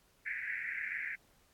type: band-pass noise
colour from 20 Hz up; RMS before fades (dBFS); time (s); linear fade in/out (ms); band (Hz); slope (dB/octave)
white; -39; 0.25-1.16; 20; 1600 to 2300; 96
effects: pink hiss -69 dBFS RMS until 1.53 s + AAC 64 kbps